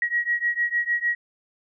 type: beating tone pair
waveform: sine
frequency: 1902 / 1908.6 Hz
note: A#6 / A#6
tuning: +34 / +40 cents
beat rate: 6.6 Hz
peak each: -24 / -25 dBFS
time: 0.02-1.15 s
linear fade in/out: 2 ms
effects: none